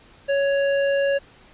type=tone with hard clipping; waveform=sine; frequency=557 Hz; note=C#5; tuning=8 cents sharp; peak=-20 dBFS; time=0.28-1.19 s; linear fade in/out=20 ms; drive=15 dB; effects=pink hiss -51 dBFS RMS until 1.53 s + resampled to 8000 Hz